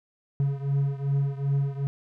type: beating tone pair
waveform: triangle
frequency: 138.59 / 141.19 Hz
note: C#3 / C#3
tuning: 0 / +32 cents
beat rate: 2.6 Hz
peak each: -23 / -26 dBFS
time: 0.4-1.87 s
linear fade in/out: 0 ms
effects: none